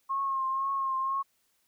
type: tone with vibrato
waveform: sine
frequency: 1076 Hz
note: C6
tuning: 48 cents sharp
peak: -27 dBFS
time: 0.09-1.23 s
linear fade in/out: 20 ms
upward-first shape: triangle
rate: 2 Hz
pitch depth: 39 cents each way
effects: white hiss -72 dBFS RMS until 1.67 s